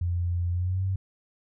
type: tone with pitch glide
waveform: sine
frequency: 87.31 to 95.21 Hz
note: F2 to G2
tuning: 0 to -50 cents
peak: -24 dBFS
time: 0.01-0.96 s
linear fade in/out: 5 ms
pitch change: +150 cents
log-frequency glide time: 0.51-0.84 s
effects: none